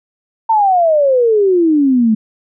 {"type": "exponential sweep", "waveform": "sine", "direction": "down", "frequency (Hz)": [915, 212.7], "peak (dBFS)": -8, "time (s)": [0.49, 2.15], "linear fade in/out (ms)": 10, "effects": []}